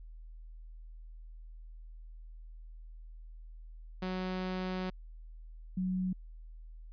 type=tone pair in turn; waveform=sawtooth / sine; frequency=185 / 185 Hz; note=F#3 / F#3; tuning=0 / 0 cents; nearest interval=unison; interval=0 cents; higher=neither; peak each=-30 / -30 dBFS; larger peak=neither; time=4.02-4.9 / 5.77-6.13 s; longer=first; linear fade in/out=5 ms; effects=added 40 Hz sine -46 dBFS peak until 6.92 s + resampled to 11025 Hz